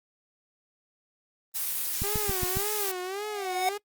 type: noise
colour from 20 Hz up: blue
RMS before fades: -30 dBFS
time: 1.54-2.92 s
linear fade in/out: 20 ms
type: click train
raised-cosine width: 5 ms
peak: -19 dBFS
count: 5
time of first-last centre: 2.02-2.57 s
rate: 7.27 Hz
type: tone with vibrato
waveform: sawtooth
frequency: 392 Hz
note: G4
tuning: in tune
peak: -28 dBFS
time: 2.03-3.78 s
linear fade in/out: 10 ms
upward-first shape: sine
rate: 1.8 Hz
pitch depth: 140 cents each way
type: tone with exponential growth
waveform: square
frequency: 741 Hz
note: F#5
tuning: 2 cents sharp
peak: -22 dBFS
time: 3.09-3.69 s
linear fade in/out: 2 ms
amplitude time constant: 130 ms
effects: noise-tail reverb RT60 0.1 s tail -22 dB re dry + Opus 32 kbps